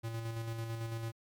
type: tone with tremolo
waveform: square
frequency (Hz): 114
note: A#2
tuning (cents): -38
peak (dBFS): -36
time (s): 0.03-1.12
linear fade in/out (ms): 20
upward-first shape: square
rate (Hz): 9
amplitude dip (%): 35
effects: MP3 96 kbps